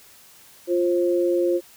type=tone pair together; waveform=sine; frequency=349.2 / 531.6 Hz; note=F4 / C5; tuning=0 / +27 cents; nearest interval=perfect fifth; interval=727 cents; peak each=-19 / -23 dBFS; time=0.67-1.61 s; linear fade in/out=50 ms; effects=white hiss -50 dBFS RMS until 1.76 s